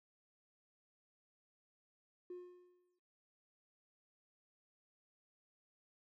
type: tone with exponential decay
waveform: triangle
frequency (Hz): 358.1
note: F4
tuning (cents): +43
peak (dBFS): -40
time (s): 2.3-2.99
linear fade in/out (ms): 5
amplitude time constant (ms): 150
effects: noise-tail reverb RT60 0.6 s tail -18 dB re dry + tanh soft clip ceiling -42 dBFS